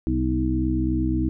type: harmonic tone with a mistuned harmonic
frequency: 63.6 Hz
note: C2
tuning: 48 cents flat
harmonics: 1 / 2 / 3 / 4 / 5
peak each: -25 / -28 / -33 / -27 / -24 dBFS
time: 0.07-1.29 s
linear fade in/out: 0 ms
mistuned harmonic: 4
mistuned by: -34 cents
effects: none